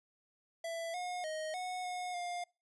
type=tone with pitch steps; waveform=square; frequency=665 / 720 / 625 / 732 / 724 / 706 Hz; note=E5 / F#5 / D#5 / F#5 / F#5 / F5; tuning=+15 / -47 / +8 / -19 / -38 / +19 cents; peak=-38 dBFS; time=0.64-2.44 s; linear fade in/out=5 ms; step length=300 ms; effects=noise-tail reverb RT60 0.3 s tail -26 dB re dry + resampled to 24000 Hz